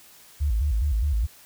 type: tone with vibrato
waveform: sine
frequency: 62.9 Hz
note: B1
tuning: 32 cents sharp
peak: -20 dBFS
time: 0.4-1.27 s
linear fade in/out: 20 ms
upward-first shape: square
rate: 4.8 Hz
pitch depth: 250 cents each way
effects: white hiss -51 dBFS RMS until 1.45 s